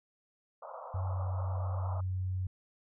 pink band-pass noise, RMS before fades -45 dBFS, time 0.62-2.01 s, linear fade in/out 5 ms, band 510 to 1300 Hz, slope 96 dB/octave
sine tone, 92.9 Hz, F#2, 7 cents sharp, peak -31 dBFS, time 0.94-2.47 s, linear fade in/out 5 ms
effects none

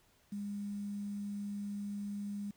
sine tone with quantisation, 203.3 Hz, G#3, 37 cents flat, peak -37 dBFS, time 0.32-2.51 s, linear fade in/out 5 ms, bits 10, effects pink hiss -69 dBFS RMS until 2.56 s

